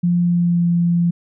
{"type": "tone with pitch glide", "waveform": "sine", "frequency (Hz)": [174.61, 172.01], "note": ["F3", "F3"], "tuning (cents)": [0, -26], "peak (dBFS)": -13, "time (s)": [0.03, 1.11], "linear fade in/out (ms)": 10, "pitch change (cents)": -26, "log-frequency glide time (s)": [0.2, 0.68], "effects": []}